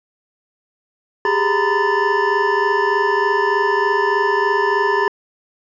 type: tone cluster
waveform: triangle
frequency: 392.9 / 416.2 / 932 / 1007 / 1755 Hz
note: G4 / G#4 / A#5 / B5 / A6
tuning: +4 / +4 / -1 / +33 / -5 cents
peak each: -19 dBFS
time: 1.25-5.08 s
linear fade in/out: 2 ms
effects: resampled to 16000 Hz